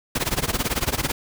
pink noise with tremolo, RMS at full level -21 dBFS, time 0.15-1.12 s, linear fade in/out 5 ms, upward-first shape sine, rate 18 Hz, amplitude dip 90%, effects none

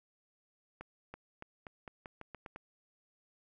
accelerating click train, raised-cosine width 0.5 ms, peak -30 dBFS, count 10, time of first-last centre 0.81-2.561 s, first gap 330 ms, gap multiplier 0.86, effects none

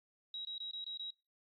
sine tone bursts, 3841 Hz, B7, 49 cents flat, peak -40 dBFS, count 6, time 0.34-1.105 s, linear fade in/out 2 ms, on 110 ms, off 21 ms, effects noise-tail reverb RT60 0.3 s tail -25 dB re dry + AAC 64 kbps

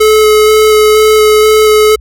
square tone with vibrato, 429.4 Hz, A4, 42 cents flat, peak -4 dBFS, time 0-1.96 s, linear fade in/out 10 ms, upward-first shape square, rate 2.1 Hz, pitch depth 8 cents each way, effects added 60 Hz sine -29 dBFS peak until 2 s

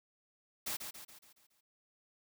white noise with echo, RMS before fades -38 dBFS, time 0.66-0.77 s, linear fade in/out 10 ms, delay 140 ms, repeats 6, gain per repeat -6 dB, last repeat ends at 1.61 s, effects none

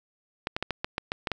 clicks, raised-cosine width 0.3 ms, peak -12 dBFS, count 9, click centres 0.471 / 0.565 / 0.626 / 0.707 / 0.845 / 0.981 / 1.119 / 1.272 / 1.317 s, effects none

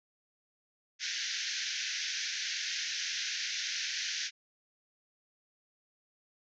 white band-pass noise, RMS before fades -36 dBFS, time 0.99-4.31 s, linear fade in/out 50 ms, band 1500 to 6400 Hz, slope 96 dB/octave, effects none

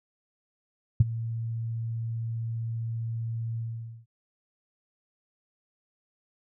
sine tone with ADSR envelope, 114.4 Hz, A#2, 32 cents flat, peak -11 dBFS, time 1-4.06 s, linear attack 6 ms, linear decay 24 ms, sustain -18 dB, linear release 480 ms, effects none

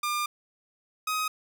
sawtooth tone pair in turn, 1200 / 1258.7 Hz, D6 / D#6, +37 / +20 cents, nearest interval minor second, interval 83 cents, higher second, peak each -23 dBFS, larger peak neither, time 0.03-0.26 / 1.07-1.28 s, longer first, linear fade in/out 5 ms, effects none

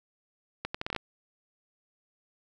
accelerating click train, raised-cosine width 0.3 ms, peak -16 dBFS, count 8, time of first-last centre 0.65-0.963 s, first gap 95 ms, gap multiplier 0.73, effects none

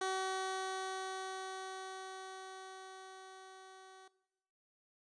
15% pulse tone with level ramp, 378.8 Hz, F#4, 41 cents sharp, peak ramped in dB -28 to -49 dBFS, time 0.01-4.08 s, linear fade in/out 5 ms, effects noise-tail reverb RT60 0.9 s tail -18 dB re dry + resampled to 22050 Hz

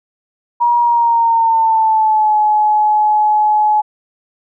sine tone with pitch glide, 953 to 849 Hz, A#5 to G#5, +38 to +38 cents, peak -9 dBFS, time 0.6-3.82 s, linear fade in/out 20 ms, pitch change -200 cents, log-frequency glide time 0.81-2.37 s, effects none

